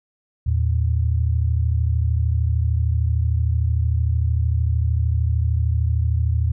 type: tone pair together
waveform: sine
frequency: 78.9 / 112.12 Hz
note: D#2 / A2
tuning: +25 / +33 cents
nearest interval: tritone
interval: 608 cents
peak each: -18 / -21 dBFS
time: 0.46-6.52 s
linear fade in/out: 10 ms
effects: none